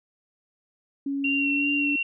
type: tone with pitch glide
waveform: sine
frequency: 278 to 287.8 Hz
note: C#4 to D4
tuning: +5 to -35 cents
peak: -25 dBFS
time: 1.06-1.96 s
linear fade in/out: 5 ms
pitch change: +60 cents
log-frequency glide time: 1.3-1.7 s
type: tone with vibrato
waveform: sine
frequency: 2745 Hz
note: F7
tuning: 31 cents flat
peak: -23 dBFS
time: 1.24-2.03 s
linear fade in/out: 5 ms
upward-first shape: sine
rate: 2.6 Hz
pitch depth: 19 cents each way
effects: none